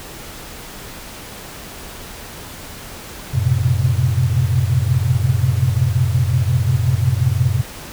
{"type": "tone cluster", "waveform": "sine", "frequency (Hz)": [90.5, 111.8, 127, 132.6], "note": ["F#2", "A2", "B2", "C3"], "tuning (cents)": [-38, 28, 49, 23], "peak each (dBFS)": -19, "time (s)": [3.33, 7.62], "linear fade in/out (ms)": 20, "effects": ["pink hiss -34 dBFS RMS until 7.92 s"]}